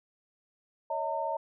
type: tone cluster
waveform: sine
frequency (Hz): 563 / 639 / 910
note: C#5 / D#5 / A#5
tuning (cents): +27 / +46 / -42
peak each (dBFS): -36 / -34 / -32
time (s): 0.9-1.37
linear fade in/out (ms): 5
effects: none